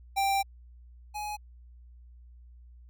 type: tone pair in turn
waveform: square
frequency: 786 / 838.5 Hz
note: G5 / G#5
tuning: +4 / +16 cents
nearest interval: minor second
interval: 112 cents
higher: second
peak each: -25 / -34 dBFS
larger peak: first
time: 0.16-0.43 / 1.14-1.37 s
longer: first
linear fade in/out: 20 ms
effects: added 60 Hz sine -49 dBFS peak until 2.89 s